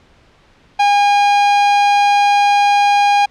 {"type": "tone", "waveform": "45% pulse", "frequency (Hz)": 814, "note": "G#5", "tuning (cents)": -35, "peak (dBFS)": -9, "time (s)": [0.79, 3.26], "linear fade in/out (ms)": 10, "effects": ["pink hiss -50 dBFS RMS until 3.3 s", "low-pass 4000 Hz 12 dB/octave"]}